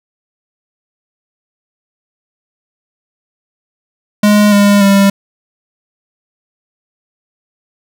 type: tone with pitch steps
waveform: square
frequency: 208.1 / 203 / 198.02 Hz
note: G#3 / G#3 / G3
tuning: +4 / -39 / +18 cents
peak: -6 dBFS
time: 4.23-5.1 s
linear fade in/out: 5 ms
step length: 290 ms
effects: none